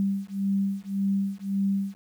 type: beating tone pair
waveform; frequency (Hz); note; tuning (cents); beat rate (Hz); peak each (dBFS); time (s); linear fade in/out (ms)
sine; 195.9 / 197.7; G3 / G3; -1 / +15; 1.8; -27; 0-1.95; 0
effects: 9-bit